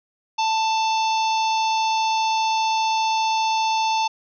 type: harmonic tone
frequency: 885 Hz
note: A5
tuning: 10 cents sharp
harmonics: 1 / 3 / 4 / 5 / 6 / 7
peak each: -19 / -29 / -31 / -33 / -35 / -36 dBFS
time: 0.38-4.08 s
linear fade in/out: 10 ms
effects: none